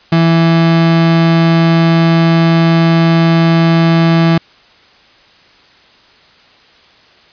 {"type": "tone", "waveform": "35% pulse", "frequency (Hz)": 165.5, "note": "E3", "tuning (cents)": 7, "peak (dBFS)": -5, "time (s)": [0.12, 4.38], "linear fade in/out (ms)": 5, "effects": ["white hiss -45 dBFS RMS until 7.32 s", "resampled to 11025 Hz"]}